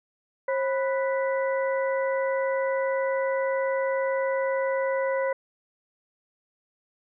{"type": "harmonic tone with a mistuned harmonic", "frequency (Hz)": 494.5, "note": "B4", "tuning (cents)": 2, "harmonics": [1, 2, 3, 4], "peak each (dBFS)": [-24, -32, -37, -35], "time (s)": [0.48, 5.33], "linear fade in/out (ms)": 5, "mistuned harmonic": 1, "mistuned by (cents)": 140, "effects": []}